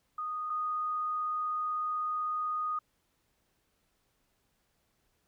sine tone pair in turn, 1238 / 1238 Hz, D#6 / D#6, -9 / -9 cents, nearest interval unison, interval 0 cents, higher neither, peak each -33 / -30 dBFS, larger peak second, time 0.18-0.5 / 0.5-2.79 s, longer second, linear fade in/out 5 ms, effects pink hiss -75 dBFS RMS until 5.27 s

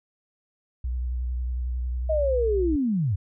sine tone with vibrato, 61.74 Hz, B1, in tune, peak -25 dBFS, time 0.84-2.76 s, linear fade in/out 5 ms, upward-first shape sine, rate 11 Hz, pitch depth 38 cents each way
sine linear sweep, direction down, 642 to 83.3 Hz, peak -21 dBFS, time 2.09-3.16 s, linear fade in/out 10 ms
effects none

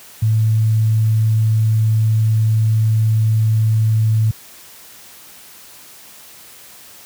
sine tone, 110 Hz, A2, in tune, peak -11 dBFS, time 0.22-4.31 s, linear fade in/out 5 ms, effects white hiss -41 dBFS RMS until 7.05 s + high-pass 60 Hz 12 dB/octave

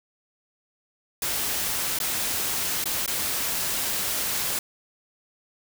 white noise with dropouts, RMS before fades -27 dBFS, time 1.22-4.59 s, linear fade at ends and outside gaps 2 ms, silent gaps 1.988-2.001 / 2.841-2.856 / 3.062-3.077 s, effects none

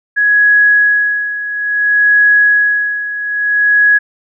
sine tone with tremolo, 1672 Hz, G#6, 11 cents sharp, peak -5 dBFS, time 0.16-3.99 s, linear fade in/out 20 ms, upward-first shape sine, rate 0.59 Hz, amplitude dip 75%, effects none

